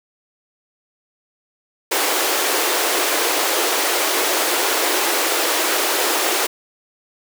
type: high-pass noise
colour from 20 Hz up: pink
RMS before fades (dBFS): -19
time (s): 1.91-6.47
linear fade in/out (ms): 10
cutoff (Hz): 320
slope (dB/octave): 48
effects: none